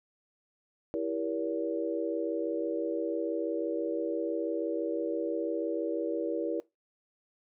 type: chord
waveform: sine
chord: E diminished seventh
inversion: none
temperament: just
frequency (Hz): 329.6 / 395.6 / 474.7 / 569.6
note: E4 / G4 / Bb4 / Db5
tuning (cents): 0 / +16 / +31 / +47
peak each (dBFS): -33 / -38 / -34 / -36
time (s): 0.94-6.6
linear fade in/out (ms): 0
effects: noise-tail reverb RT60 0.2 s tail -21 dB re dry